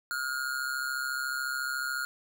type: tone with amplitude modulation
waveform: square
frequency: 1428 Hz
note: F6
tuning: 38 cents sharp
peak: -28 dBFS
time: 0.11-2.05 s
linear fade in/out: 0 ms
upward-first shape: sine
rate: 134 Hz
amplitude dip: 70%
effects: none